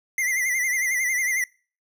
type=tone with vibrato; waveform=square; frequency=2034 Hz; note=C7; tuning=50 cents flat; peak=-22 dBFS; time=0.18-1.44 s; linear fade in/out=2 ms; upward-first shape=sine; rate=11 Hz; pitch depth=76 cents each way; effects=noise-tail reverb RT60 0.4 s tail -25 dB re dry